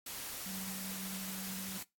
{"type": "tone in noise", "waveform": "sine", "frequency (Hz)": 190, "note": "F#3", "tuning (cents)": 46, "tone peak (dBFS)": -43, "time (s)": [0.46, 1.78], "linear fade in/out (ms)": 5, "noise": "white", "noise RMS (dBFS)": -43, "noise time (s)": [0.06, 1.83], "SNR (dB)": -3, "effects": ["noise-tail reverb RT60 0.2 s tail -21 dB re dry", "AAC 64 kbps"]}